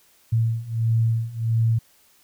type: beating tone pair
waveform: sine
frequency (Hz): 113 / 114.5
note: A2 / A#2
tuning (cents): +47 / -31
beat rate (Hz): 1.5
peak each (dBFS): -23 / -21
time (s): 0.32-1.79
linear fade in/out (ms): 10
effects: white hiss -58 dBFS RMS until 2.23 s